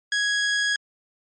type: tone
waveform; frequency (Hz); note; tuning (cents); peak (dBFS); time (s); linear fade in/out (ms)
sawtooth; 1661.2; G#6; 0; -17; 0.12-0.76; 2
effects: MP3 32 kbps